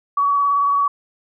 sine tone with vibrato, 1133 Hz, C#6, 37 cents sharp, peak -14 dBFS, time 0.17-0.88 s, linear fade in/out 5 ms, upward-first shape sine, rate 18 Hz, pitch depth 19 cents each way, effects none

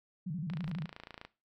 sine tone with vibrato, 165.3 Hz, E3, 5 cents sharp, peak -34 dBFS, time 0.26-0.86 s, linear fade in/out 10 ms, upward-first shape square, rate 12 Hz, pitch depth 180 cents each way
click train, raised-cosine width 0.3 ms, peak -29 dBFS, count 22, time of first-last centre 0.5-1.25 s, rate 28 Hz
brown noise with exponential growth, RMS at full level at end -42 dBFS, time 0.6-0.7 s, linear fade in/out 2 ms, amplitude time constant 21 ms
effects noise-tail reverb RT60 0.3 s tail -18 dB re dry

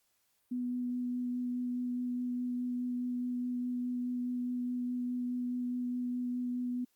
sine tone with vibrato, 246.9 Hz, B3, in tune, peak -32 dBFS, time 0.51-6.85 s, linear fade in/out 10 ms, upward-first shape sine, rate 4.8 Hz, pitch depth 9 cents each way, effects white hiss -75 dBFS RMS until 6.95 s + Opus 48 kbps

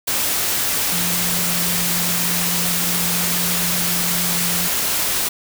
sine tone in noise, 174.61 Hz, F3, in tune, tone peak -26 dBFS, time 0.92-4.68 s, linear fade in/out 10 ms, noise white, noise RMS -20 dBFS, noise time 0.07-5.29 s, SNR -9 dB, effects none

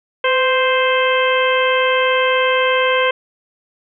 harmonic tone with a mistuned harmonic, 523 Hz, C5, 1 cent flat, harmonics 1 / 2 / 3 / 4 / 5 / 6, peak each -16 / -19 / -21 / -22 / -23 / -24 dBFS, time 0.24-3.11 s, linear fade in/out 5 ms, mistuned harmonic 1, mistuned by -41 cents, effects none

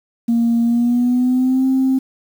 sine tone with pitch glide, 233.2 to 263.3 Hz, A#3 to C4, +1 to +11 cents, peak -11 dBFS, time 0.28-1.99 s, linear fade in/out 10 ms, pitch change +210 cents, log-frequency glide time 0.63-1.66 s, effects tanh soft clip ceiling -9 dBFS + 7-bit

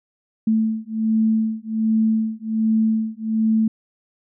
sine beating tone pair, 220 / 221.3 Hz, A3 / A3, 0 / +10 cents, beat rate 1.3 Hz, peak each -20 dBFS, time 0.47-3.68 s, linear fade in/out 5 ms, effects none

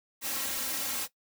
white noise with comb filter, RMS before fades -33 dBFS, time 0.21-1.08 s, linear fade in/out 50 ms, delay 3.7 ms, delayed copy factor +0.85, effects noise-tail reverb RT60 0.1 s tail -17 dB re dry + high-pass 80 Hz 12 dB/octave

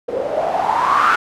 blue noise with low-pass filter sweep, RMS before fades -17 dBFS, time 0.08-1.16 s, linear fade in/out 10 ms, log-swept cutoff 460 to 1400 Hz, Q 8.9, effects none

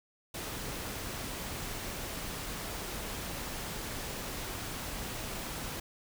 pink noise, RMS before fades -39 dBFS, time 0.34-5.8 s, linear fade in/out 5 ms, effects none

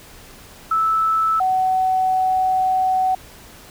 sine tone pair in turn, 1312 / 750.1 Hz, E6 / F#5, -9 / +23 cents, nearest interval minor seventh, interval 968 cents, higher first, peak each -15 dBFS, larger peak neither, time 0.71-1.4 / 1.4-3.15 s, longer second, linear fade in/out 5 ms, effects pink hiss -43 dBFS RMS until 3.7 s

